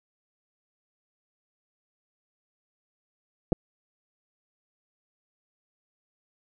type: clicks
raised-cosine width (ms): 2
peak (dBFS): -11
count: 2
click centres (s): 3.522 / 3.528
effects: none